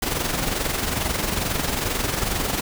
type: noise with amplitude modulation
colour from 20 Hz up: pink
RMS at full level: -22 dBFS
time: 0.02-2.61 s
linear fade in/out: 5 ms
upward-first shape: sine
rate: 22.3 Hz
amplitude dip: 55%
effects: none